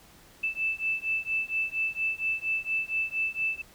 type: beating tone pair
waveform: sine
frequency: 2637 / 2641.3 Hz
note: E7 / E7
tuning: 0 / +3 cents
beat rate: 4.3 Hz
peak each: -30 dBFS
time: 0.43-3.62 s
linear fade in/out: 10 ms
effects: pink hiss -55 dBFS RMS until 3.74 s